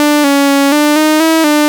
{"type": "tone with pitch steps", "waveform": "sawtooth", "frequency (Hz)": [295.7, 280.4, 278.8, 297.3, 308.6, 322.8, 298.5], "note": ["D4", "C#4", "C#4", "D4", "D#4", "E4", "D4"], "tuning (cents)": [12, 20, 10, 21, -14, -36, 28], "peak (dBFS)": -3, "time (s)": [0, 1.68], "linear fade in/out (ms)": 0, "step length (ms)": 240, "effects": []}